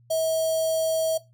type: tone with notch filter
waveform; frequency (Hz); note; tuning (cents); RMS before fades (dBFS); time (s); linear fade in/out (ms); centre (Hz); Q
square; 644; E5; -41; -24; 0.1-1.18; 10; 1900; 0.53
effects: noise-tail reverb RT60 0.2 s tail -17 dB re dry + added 119 Hz sine -54 dBFS peak until 1.33 s